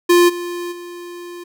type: tone with level steps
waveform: square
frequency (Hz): 349.7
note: F4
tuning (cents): +2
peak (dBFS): -9 / -24 / -31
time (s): 0.09-1.44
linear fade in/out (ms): 10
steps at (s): 0.28 / 0.71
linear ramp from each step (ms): 20
effects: none